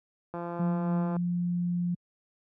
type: click train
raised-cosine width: 1 ms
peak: -23 dBFS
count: 143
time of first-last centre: 0.34-1.166 s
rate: 172 Hz
type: tone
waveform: sine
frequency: 175.4 Hz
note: F3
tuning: 8 cents sharp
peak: -26 dBFS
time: 0.59-1.95 s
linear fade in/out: 10 ms
effects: high-pass 60 Hz 12 dB/octave